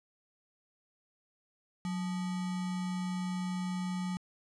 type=tone with sample-and-hold; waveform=sine; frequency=182.6 Hz; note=F#3; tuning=23 cents flat; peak=-32 dBFS; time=1.85-4.17 s; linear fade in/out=0 ms; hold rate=1050 Hz; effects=resampled to 22050 Hz